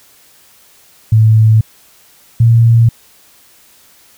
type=tone pair in turn; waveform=sine; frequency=110 / 115.7 Hz; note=A2 / A#2; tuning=0 / -13 cents; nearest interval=minor second; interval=87 cents; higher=second; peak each=-4 dBFS; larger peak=neither; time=1.12-1.61 / 2.4-2.89 s; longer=neither; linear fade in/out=5 ms; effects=white hiss -46 dBFS RMS until 4.17 s